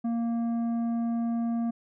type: tone with tanh clipping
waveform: sine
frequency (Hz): 232.5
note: A#3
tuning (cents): -4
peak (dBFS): -27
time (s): 0.04-1.71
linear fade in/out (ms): 10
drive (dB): 8
effects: none